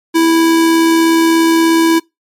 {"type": "tone with amplitude modulation", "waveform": "square", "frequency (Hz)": 328.9, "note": "E4", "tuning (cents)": -4, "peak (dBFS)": -7, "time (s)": [0.14, 2], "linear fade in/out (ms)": 20, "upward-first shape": "sine", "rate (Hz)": 76.8, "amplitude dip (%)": 25, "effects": ["noise-tail reverb RT60 0.2 s tail -25 dB re dry", "MP3 64 kbps"]}